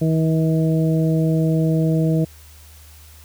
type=harmonic tone; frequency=160 Hz; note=D#3; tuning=49 cents sharp; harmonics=1 / 2 / 3 / 4; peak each=-16 / -22 / -26 / -28 dBFS; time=0.01-2.25 s; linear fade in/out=10 ms; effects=added 76 Hz sine -43 dBFS peak until 3.24 s + white hiss -48 dBFS RMS until 3.24 s